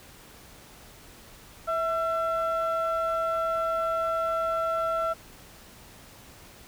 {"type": "tone pair together", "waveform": "sine", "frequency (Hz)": [654, 1347.9], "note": ["E5", "E6"], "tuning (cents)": [-14, 38], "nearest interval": "octave + minor second", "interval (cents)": 1252, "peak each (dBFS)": -26, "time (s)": [1.67, 5.14], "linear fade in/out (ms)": 20, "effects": ["tanh soft clip ceiling -20 dBFS", "pink hiss -50 dBFS RMS until 6.67 s"]}